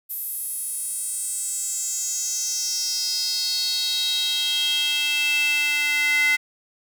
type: tone with high-pass filter sweep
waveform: square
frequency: 293.7 Hz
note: D4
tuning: in tune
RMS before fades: -24 dBFS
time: 0.09-6.37 s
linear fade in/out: 20 ms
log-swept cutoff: 12000 to 2000 Hz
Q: 6
effects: none